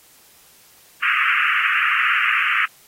pink band-pass noise, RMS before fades -19 dBFS, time 1.02-2.66 s, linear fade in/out 10 ms, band 1200 to 2800 Hz, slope 96 dB/octave, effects white hiss -51 dBFS RMS until 2.87 s + AAC 48 kbps

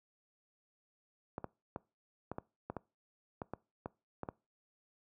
clicks, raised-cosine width 1 ms, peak -25 dBFS, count 12, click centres 1.381 / 1.443 / 1.761 / 2.316 / 2.384 / 2.7 / 2.767 / 3.418 / 3.536 / 3.859 / 4.233 / 4.288 s, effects noise-tail reverb RT60 0.3 s tail -23 dB re dry + high-pass 80 Hz 12 dB/octave

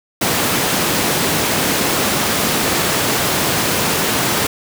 pink high-pass noise, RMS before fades -17 dBFS, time 0.21-4.47 s, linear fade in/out 5 ms, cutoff 140 Hz, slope 12 dB/octave, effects none

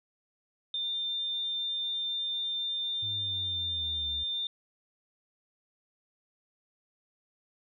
sine tone, 3598 Hz, A7, 38 cents sharp, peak -30 dBFS, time 0.74-4.47 s, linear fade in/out 2 ms
triangle exponential sweep, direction down, 105.3 to 72.6 Hz, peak -39 dBFS, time 3.02-4.24 s, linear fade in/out 10 ms
effects none

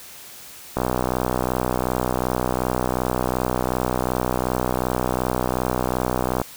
click train, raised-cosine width 1 ms, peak -7 dBFS, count 355, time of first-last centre 0.77-6.416 s, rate 62.7 Hz, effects white hiss -41 dBFS RMS until 6.56 s

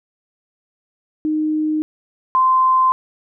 sine tone pair in turn, 308.5 / 1037.7 Hz, D#4 / C6, -15 / -15 cents, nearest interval octave + major sixth, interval 2100 cents, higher second, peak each -16 / -11 dBFS, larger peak second, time 1.25-1.82 / 2.35-2.92 s, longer neither, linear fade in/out 0 ms, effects none

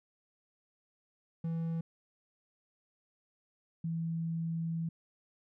triangle / sine tone pair in turn, 164.81 / 164.81 Hz, E3 / E3, 0 / 0 cents, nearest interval unison, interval 0 cents, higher neither, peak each -30 / -32 dBFS, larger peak first, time 1.44-1.81 / 3.84-4.89 s, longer second, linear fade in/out 5 ms, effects none

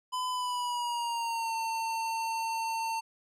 square tone with pitch glide, 1008 to 903.2 Hz, B5 to A5, +35 to +45 cents, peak -31 dBFS, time 0.12-3.01 s, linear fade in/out 20 ms, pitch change -190 cents, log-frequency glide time 0.29-1.54 s, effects low-pass 11000 Hz 12 dB/octave

